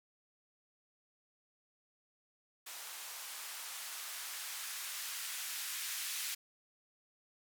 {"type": "noise with band-pass filter sweep", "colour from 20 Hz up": "violet", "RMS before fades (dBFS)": -43, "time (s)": [2.66, 6.35], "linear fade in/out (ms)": 10, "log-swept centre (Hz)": [740, 1900], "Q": 0.93, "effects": []}